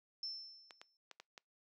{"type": "tone with exponential decay", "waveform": "sine", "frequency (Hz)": 5330, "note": "E8", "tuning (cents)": 18, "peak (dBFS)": -38, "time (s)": [0.23, 0.97], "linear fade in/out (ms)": 2, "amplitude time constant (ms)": 160}
{"type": "clicks", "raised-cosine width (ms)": 0.2, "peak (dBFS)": -33, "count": 5, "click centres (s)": [0.708, 0.815, 1.113, 1.2, 1.378]}
{"effects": ["noise-tail reverb RT60 0.2 s tail -26 dB re dry", "high-pass 400 Hz 12 dB/octave"]}